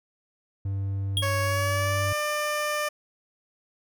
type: tone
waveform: triangle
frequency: 98 Hz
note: G2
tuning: in tune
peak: -24 dBFS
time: 0.65-2.13 s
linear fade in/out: 5 ms
type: tone with exponential decay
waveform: square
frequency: 3276 Hz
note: G#7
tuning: 24 cents flat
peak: -21 dBFS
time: 1.17-1.35 s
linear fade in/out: 1 ms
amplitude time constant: 39 ms
type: tone with pitch glide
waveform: 15% pulse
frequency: 554.4 to 597.6 Hz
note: C#5 to D5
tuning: 0 to +30 cents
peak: -19 dBFS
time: 1.22-2.89 s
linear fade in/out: 10 ms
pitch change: +130 cents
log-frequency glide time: 1.41-2.14 s
effects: none